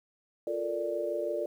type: chord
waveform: sine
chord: Bb major seventh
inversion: second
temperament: equal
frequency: 349.2 / 440 / 466.2 / 587.3 Hz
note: F4 / A4 / Bb4 / D5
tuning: 0 / 0 / 0 / 0 cents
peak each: -36 / -37 / -38 / -32 dBFS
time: 0.47-1.46 s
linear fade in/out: 2 ms
effects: 10-bit